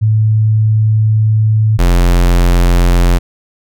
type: tone pair in turn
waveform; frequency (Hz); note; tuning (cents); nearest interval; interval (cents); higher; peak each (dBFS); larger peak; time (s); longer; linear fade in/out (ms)
sine / square; 108.8 / 43.83; A2 / F1; -19 / +7; octave + major third; 1574; first; -7; neither; 0.01-1.78 / 1.78-3.19; first; 20
effects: none